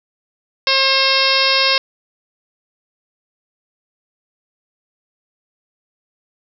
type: harmonic tone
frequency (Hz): 536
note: C5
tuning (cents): +42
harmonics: 1 / 2 / 3 / 4 / 5 / 6 / 7 / 8 / 9 / 10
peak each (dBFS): -22 / -21 / -24 / -22 / -20 / -24 / -20 / -22 / -20 / -21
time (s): 0.67-1.78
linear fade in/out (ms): 2
effects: none